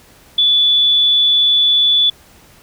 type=tone; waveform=sine; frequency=3457 Hz; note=A7; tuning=31 cents flat; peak=-9 dBFS; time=0.38-2.1 s; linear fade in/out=5 ms; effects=pink hiss -46 dBFS RMS until 2.62 s